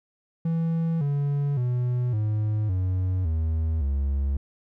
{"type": "tone with pitch steps", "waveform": "triangle", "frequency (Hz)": [164.81, 142.65, 123.47, 106.87, 92.5, 80.06, 69.29], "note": ["E3", "C#3", "B2", "A2", "F#2", "D#2", "C#2"], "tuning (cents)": [0, 50, 0, -50, 0, 50, 0], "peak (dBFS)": -20, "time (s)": [0.45, 4.37], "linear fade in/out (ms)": 5, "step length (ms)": 560, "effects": []}